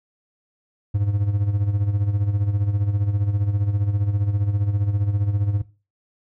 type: tone with tremolo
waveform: triangle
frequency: 101.6 Hz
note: G#2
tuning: 38 cents flat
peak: -14 dBFS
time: 0.94-5.62 s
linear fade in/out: 10 ms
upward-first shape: sine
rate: 15 Hz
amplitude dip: 65%
effects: noise-tail reverb RT60 0.3 s tail -17 dB re dry